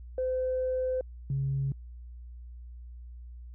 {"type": "tone pair in turn", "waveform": "sine", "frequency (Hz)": [513, 136.58], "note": ["C5", "C#3"], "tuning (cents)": [-34, -25], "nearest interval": "octave + major seventh", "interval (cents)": 2291, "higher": "first", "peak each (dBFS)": -26, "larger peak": "neither", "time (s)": [[0.18, 1.01], [1.3, 1.72]], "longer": "first", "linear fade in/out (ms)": 2, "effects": ["tanh soft clip ceiling -22 dBFS", "added 60 Hz sine -42 dBFS peak until 3.54 s"]}